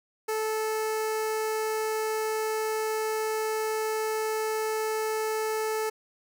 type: tone with notch filter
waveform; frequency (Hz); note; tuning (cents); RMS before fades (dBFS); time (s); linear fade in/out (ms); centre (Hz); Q
sawtooth; 436.3; A4; -15; -29; 0.28-5.9; 10; 3400; 1.8
effects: none